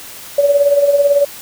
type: tone with tremolo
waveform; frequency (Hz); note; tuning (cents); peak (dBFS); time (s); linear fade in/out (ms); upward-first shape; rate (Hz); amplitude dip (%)
sine; 570; C#5; +48; -6; 0.38-1.25; 5; sine; 18; 60
effects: white hiss -33 dBFS RMS until 1.41 s